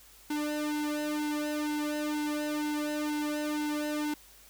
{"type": "tone with flanger", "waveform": "sawtooth", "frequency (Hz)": 299.1, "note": "D4", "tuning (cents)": 32, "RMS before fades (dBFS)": -32, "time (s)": [0.3, 4.14], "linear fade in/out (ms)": 5, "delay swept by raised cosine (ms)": [1.6, 2.48], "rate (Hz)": 2.1, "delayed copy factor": -0.95, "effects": ["added 50 Hz sine -62 dBFS peak until 4.49 s", "white hiss -56 dBFS RMS until 4.49 s"]}